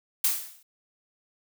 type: noise with exponential decay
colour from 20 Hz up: blue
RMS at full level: -20 dBFS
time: 0.24-0.63 s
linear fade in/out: 5 ms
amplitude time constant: 84 ms
effects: none